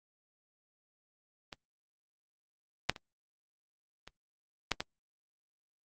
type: clicks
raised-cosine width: 0.2 ms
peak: -24 / -8 / -27 / -28 / -10 / -15 dBFS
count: 6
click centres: 1.528 / 2.896 / 2.962 / 4.076 / 4.717 / 4.805 s
effects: Opus 32 kbps